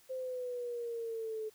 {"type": "exponential sweep", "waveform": "sine", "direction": "down", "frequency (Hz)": [522, 431.4], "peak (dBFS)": -36, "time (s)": [0.09, 1.5], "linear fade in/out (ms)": 20, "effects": ["white hiss -64 dBFS RMS until 1.54 s"]}